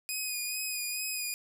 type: tone with vibrato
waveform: 10% pulse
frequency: 2487 Hz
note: D#7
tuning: 1 cent flat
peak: -24 dBFS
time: 0.09-1.34 s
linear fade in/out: 0 ms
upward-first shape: sine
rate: 2.3 Hz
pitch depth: 31 cents each way
effects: none